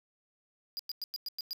square tone bursts, 4865 Hz, D#8, 40 cents flat, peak -35 dBFS, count 7, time 0.77-1.531 s, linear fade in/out 0 ms, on 23 ms, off 100 ms, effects none

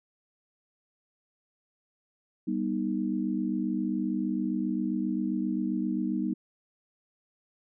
sine chord, G augmented, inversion none, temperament equal with one note detuned, 196 / 243.7 / 311.1 Hz, G3 / B3 / D#4, 0 / -23 / 0 cents, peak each -31 dBFS, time 2.47-6.34 s, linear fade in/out 10 ms, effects none

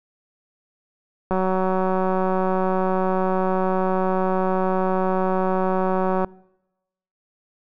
click train, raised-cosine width 1 ms, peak -9 dBFS, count 924, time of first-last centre 1.31-6.246 s, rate 187 Hz, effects noise-tail reverb RT60 0.9 s tail -24 dB re dry

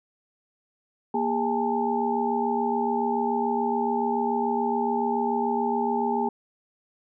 sine tone cluster, 236.2 / 407 / 817 / 884 Hz, A#3 / G#4 / G#5 / A5, +23 / -35 / -29 / +8 cents, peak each -28 dBFS, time 1.14-6.29 s, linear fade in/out 5 ms, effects none

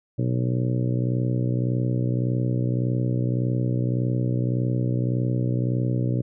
harmonic tone, 61.74 Hz, B1, in tune, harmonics 2 / 3 / 4 / 5 / 6 / 7 / 8 / 9, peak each -22 / -30 / -32 / -31 / -37 / -37 / -40 / -38 dBFS, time 0.18-6.22 s, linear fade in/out 10 ms, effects none

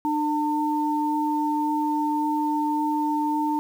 sine tone pair together, 300 / 901.8 Hz, D4 / A5, +37 / +42 cents, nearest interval octave + perfect fifth, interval 1905 cents, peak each -24 dBFS, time 0.05-3.59 s, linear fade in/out 0 ms, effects 8-bit

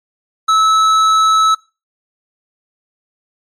triangle tone with hard clipping, 1302 Hz, E6, 22 cents flat, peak -10 dBFS, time 0.48-1.55 s, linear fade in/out 10 ms, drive 13 dB, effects noise-tail reverb RT60 0.3 s tail -22 dB re dry + MP3 64 kbps

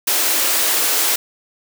white high-pass noise, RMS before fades -17 dBFS, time 0.07-1.16 s, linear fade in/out 5 ms, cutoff 270 Hz, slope 48 dB/octave, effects none

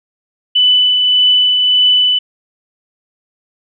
sine tone with tremolo, 2991 Hz, F#7, 18 cents sharp, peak -6 dBFS, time 0.55-2.19 s, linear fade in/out 10 ms, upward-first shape triangle, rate 1.7 Hz, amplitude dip 35%, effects none

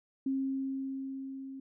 sine tone with level ramp, 268.4 Hz, C4, 44 cents sharp, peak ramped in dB -28 to -41 dBFS, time 0.26-1.6 s, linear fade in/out 5 ms, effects none

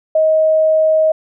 sine tone, 630 Hz, D#5, 21 cents sharp, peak -9 dBFS, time 0.15-1.12 s, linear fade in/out 5 ms, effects none

